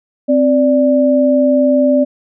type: tone pair together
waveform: sine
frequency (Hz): 261.4 / 586.1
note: C4 / D5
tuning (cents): -1 / -4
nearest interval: octave + major second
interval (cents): 1397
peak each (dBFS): -11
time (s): 0.28-2.05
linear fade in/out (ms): 20
effects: none